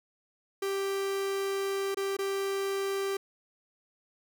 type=tone with dropouts; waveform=45% pulse; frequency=392 Hz; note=G4; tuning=in tune; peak=-29 dBFS; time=0.62-3.17 s; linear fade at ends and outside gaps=5 ms; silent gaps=1.946-1.97 / 2.168-2.188 s; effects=none